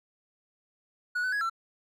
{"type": "tone with pitch steps", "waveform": "triangle", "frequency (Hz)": [1464, 1508, 1667, 1345], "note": ["F#6", "F#6", "G#6", "E6"], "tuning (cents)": [-19, 32, 6, 34], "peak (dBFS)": -25, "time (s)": [1.15, 1.498], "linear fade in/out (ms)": 10, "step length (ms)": 87, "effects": []}